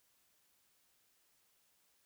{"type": "silence", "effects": ["white hiss -74 dBFS RMS until 2.05 s"]}